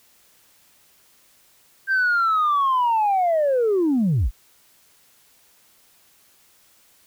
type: linear sweep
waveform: sine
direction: down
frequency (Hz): 1588 to 32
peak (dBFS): -15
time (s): 1.87-4.31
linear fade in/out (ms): 50
effects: tanh soft clip ceiling -14 dBFS + white hiss -57 dBFS RMS until 7.06 s